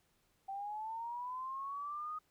sine linear sweep, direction up, 772 to 1252 Hz, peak -39 dBFS, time 0.48-2.19 s, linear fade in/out 10 ms, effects pink hiss -75 dBFS RMS until 2.3 s

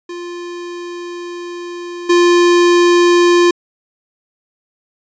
square tone with level steps, 349.2 Hz, F4, in tune, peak -25 / -8 dBFS, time 0.09-3.51 s, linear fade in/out 5 ms, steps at 2.09 s, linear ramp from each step 10 ms, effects resampled to 16000 Hz

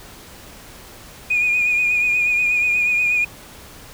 sine tone with vibrato, 2452 Hz, D#7, 26 cents flat, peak -14 dBFS, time 1.3-3.25 s, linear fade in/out 10 ms, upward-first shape triangle, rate 8.3 Hz, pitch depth 40 cents each way, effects tanh soft clip ceiling -11 dBFS + pink hiss -41 dBFS RMS until 3.93 s

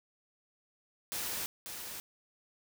white noise with echo, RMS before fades -37 dBFS, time 1.12-1.46 s, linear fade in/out 0 ms, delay 540 ms, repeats 1, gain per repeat -6 dB, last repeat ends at 2 s, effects none

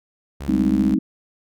sawtooth tone, 69.7 Hz, C#2, 10 cents sharp, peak -25 dBFS, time 0.4-0.95 s, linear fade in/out 10 ms
sine chord, Ab major seventh, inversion third, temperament equal with one note detuned, 196 / 211.4 / 261.6 / 311.1 Hz, G3 / Ab3 / C4 / Eb4, 0 / +31 / 0 / 0 cents, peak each -21 dBFS, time 0.48-0.99 s, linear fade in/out 10 ms
effects none

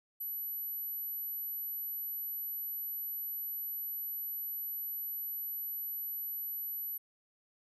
sine tone, 11840 Hz, F#9, in tune, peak -36 dBFS, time 0.2-6.98 s, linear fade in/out 10 ms, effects none

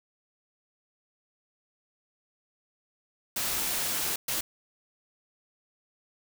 white noise bursts at uneven times, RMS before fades -30 dBFS, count 2, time 3.36-4.16 / 4.28-4.41 s, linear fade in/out 5 ms, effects none

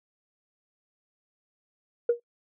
sine tone with exponential decay, 474.4 Hz, A#4, 30 cents sharp, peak -14 dBFS, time 2.09-2.2 s, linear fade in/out 5 ms, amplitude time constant 23 ms, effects noise-tail reverb RT60 0.1 s tail -24 dB re dry + tanh soft clip ceiling -14 dBFS

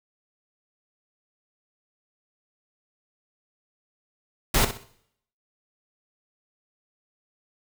pink noise with echo, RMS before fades -20 dBFS, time 4.54-4.65 s, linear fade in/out 5 ms, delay 63 ms, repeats 3, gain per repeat -11 dB, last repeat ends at 4.839 s, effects noise-tail reverb RT60 0.7 s tail -18 dB re dry

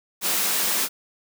white high-pass noise, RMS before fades -23 dBFS, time 0.21-0.89 s, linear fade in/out 50 ms, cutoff 160 Hz, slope 96 dB/octave, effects none

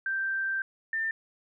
sine tone pair in turn, 1568 / 1794.3 Hz, G6 / A6, 0 / +33 cents, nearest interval major second, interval 233 cents, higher second, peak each -27 dBFS, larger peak neither, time 0.06-0.62 / 0.93-1.11 s, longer first, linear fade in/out 2 ms, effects none

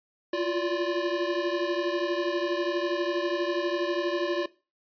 square tone cluster, 343.3 / 355.6 / 579 Hz, F4 / F4 / D5, -30 / +31 / -25 cents, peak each -31 dBFS, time 0.33-4.46 s, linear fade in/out 5 ms, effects noise-tail reverb RT60 0.3 s tail -18 dB re dry + resampled to 11025 Hz

